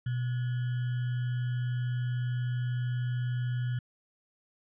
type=tone with sample-and-hold; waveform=sine; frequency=123.47 Hz; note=B2; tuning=in tune; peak=-28 dBFS; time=0.06-3.79 s; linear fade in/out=5 ms; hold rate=1575 Hz; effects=resampled to 8000 Hz